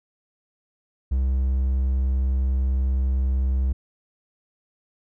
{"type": "tone", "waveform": "triangle", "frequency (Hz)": 65.41, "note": "C2", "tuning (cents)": 0, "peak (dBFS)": -17, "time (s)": [1.11, 3.73], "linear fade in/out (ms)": 10, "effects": []}